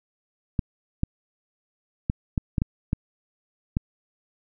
clicks, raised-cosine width 5 ms, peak -10 dBFS, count 8, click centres 0.592 / 1.034 / 2.099 / 2.378 / 2.582 / 2.619 / 2.931 / 3.769 s, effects none

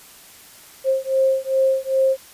sine beating tone pair, 530 / 532.5 Hz, C5 / C5, +22 / +30 cents, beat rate 2.5 Hz, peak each -19 dBFS, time 0.84-2.17 s, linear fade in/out 50 ms, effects white hiss -45 dBFS RMS until 2.33 s + resampled to 32000 Hz

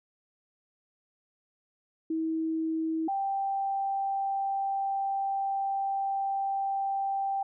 sine tone pair in turn, 321.5 / 784.8 Hz, E4 / G5, -43 / +2 cents, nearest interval octave + minor third, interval 1545 cents, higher second, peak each -27 dBFS, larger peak neither, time 2.1-3.08 / 3.08-7.43 s, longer second, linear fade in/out 5 ms, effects none

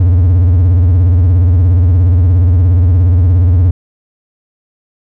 triangle tone with vibrato, 88.5 Hz, F2, 23 cents sharp, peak -3 dBFS, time 0-3.71 s, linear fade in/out 5 ms, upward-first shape sine, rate 17 Hz, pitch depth 150 cents each way, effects none

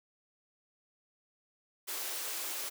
white high-pass noise, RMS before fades -38 dBFS, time 1.87-2.7 s, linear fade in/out 20 ms, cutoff 300 Hz, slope 48 dB/octave, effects none

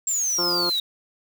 sine exponential sweep, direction down, 7540 to 3760 Hz, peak -21 dBFS, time 0.07-0.8 s, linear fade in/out 2 ms
blue noise, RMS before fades -37 dBFS, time 0.07-0.8 s, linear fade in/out 10 ms
harmonic tone, 174.61 Hz, F3, in tune, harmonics 1 / 2 / 3 / 4 / 5 / 6 / 7 / 8, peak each -37 / -28 / -33 / -39 / -37 / -34 / -36 / -35 dBFS, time 0.38-0.7 s, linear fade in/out 10 ms
effects none

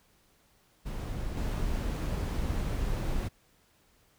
brown noise with level steps, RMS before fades -35 / -31 dBFS, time 0.85-3.29 s, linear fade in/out 20 ms, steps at 1.37 s, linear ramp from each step 2 ms, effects pink hiss -66 dBFS RMS until 4.18 s

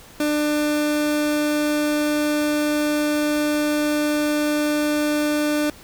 30% pulse tone, 298.2 Hz, D4, 27 cents sharp, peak -16 dBFS, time 0.2-5.7 s, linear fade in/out 2 ms, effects pink hiss -45 dBFS RMS until 5.83 s

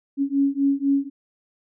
sine beating tone pair, 275.8 / 279.8 Hz, C#4 / C#4, -9 / +16 cents, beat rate 4 Hz, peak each -21 dBFS, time 0.17-1.1 s, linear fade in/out 50 ms, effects none

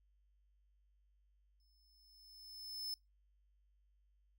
45% pulse tone with exponential growth, 5240 Hz, E8, 11 cents flat, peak -39 dBFS, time 1.6-2.94 s, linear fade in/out 1 ms, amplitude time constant 290 ms, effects noise-tail reverb RT60 0.2 s tail -23 dB re dry + added 50 Hz sine -70 dBFS peak until 4.38 s

